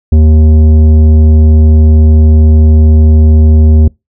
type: tone with tanh clipping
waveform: triangle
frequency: 77.78 Hz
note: D#2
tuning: in tune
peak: -3 dBFS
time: 0.12-3.88 s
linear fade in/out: 5 ms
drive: 15 dB
effects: noise-tail reverb RT60 0.2 s tail -25 dB re dry